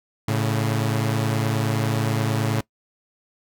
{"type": "tone pair together", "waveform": "sawtooth", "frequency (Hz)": [110, 139.51], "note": ["A2", "C#3"], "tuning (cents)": [0, 11], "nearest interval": "major third", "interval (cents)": 411, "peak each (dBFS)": [-18, -21], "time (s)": [0.28, 2.61], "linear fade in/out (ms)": 5, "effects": ["noise-tail reverb RT60 0.1 s tail -21 dB re dry"]}